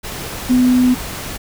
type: tone in noise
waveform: sine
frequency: 251 Hz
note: B3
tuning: 28 cents sharp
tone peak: -9 dBFS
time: 0.49-0.95 s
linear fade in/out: 20 ms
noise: pink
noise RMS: -27 dBFS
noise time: 0.03-1.38 s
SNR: +15 dB
effects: none